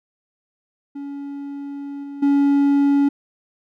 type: tone with level steps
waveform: triangle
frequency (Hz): 281.9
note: C#4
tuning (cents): +29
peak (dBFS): -26 / -28 / -11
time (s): 0.95-3.09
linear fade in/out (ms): 10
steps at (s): 2.03 / 2.22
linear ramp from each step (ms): 10
effects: none